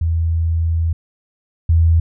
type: tone pair in turn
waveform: sine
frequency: 82.41 / 82.41 Hz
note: E2 / E2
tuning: 0 / 0 cents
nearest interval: unison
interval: 0 cents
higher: neither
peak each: -14 / -9 dBFS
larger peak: second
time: 0.01-0.93 / 1.69-2 s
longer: first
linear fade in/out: 5 ms
effects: none